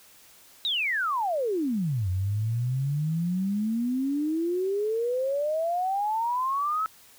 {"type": "exponential two-way sweep", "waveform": "sine", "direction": "down then up", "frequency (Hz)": [3910, 89.9, 1314], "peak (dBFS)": -24, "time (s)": [0.65, 6.86], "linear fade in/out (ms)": 0, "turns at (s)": 2.09, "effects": ["white hiss -54 dBFS RMS until 7.18 s"]}